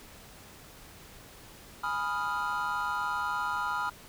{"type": "chord", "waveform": "triangle", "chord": "F half-diminished seventh", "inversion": "first", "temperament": "equal", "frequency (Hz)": [830.6, 987.8, 1244.5, 1396.9], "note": ["Ab5", "Cb6", "Eb6", "F6"], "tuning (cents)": [0, 0, 0, 0], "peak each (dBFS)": [-36, -32, -33, -32], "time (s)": [1.83, 3.9], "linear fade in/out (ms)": 10, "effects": ["pink hiss -51 dBFS RMS until 4.08 s"]}